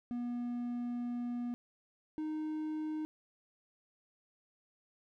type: tone pair in turn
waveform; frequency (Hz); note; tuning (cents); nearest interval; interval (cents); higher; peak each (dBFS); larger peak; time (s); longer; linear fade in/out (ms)
triangle; 241.7 / 309.6; B3 / D#4; -37 / -9; major third; 428; second; -33 / -33; neither; 0.11-1.54 / 2.18-3.05; first; 0
effects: none